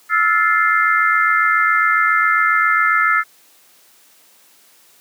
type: chord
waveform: sine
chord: F major seventh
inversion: third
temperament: just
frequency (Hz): 1309.6 / 1396.9 / 1746.1 / 2095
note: E6 / F6 / A6 / C7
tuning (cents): -12 / 0 / -14 / +2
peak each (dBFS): -16 / -19 / -18 / -19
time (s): 0.09-3.24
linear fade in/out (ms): 50
effects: white hiss -51 dBFS RMS until 5 s + high-pass 200 Hz 12 dB/octave